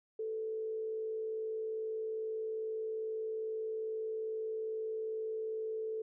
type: tone with frequency modulation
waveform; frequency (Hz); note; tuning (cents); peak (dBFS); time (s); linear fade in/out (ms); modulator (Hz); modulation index
sine; 440; A4; 0; -35; 0.19-6.02; 5; 57.6; 0.24
effects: none